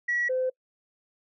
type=tone pair in turn; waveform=sine; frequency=1928 / 513.9 Hz; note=B6 / C5; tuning=-42 / -31 cents; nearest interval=octave + major seventh; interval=2289 cents; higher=first; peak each=-23 dBFS; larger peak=neither; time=0.08-0.29 / 0.29-0.5 s; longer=neither; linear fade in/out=10 ms; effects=noise-tail reverb RT60 0.1 s tail -26 dB re dry + tanh soft clip ceiling -19 dBFS